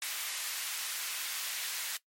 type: high-pass noise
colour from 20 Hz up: pink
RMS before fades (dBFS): -37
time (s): 0.02-1.97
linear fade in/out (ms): 2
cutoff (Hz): 1900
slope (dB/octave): 12
effects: noise-tail reverb RT60 0.1 s tail -18 dB re dry + MP3 64 kbps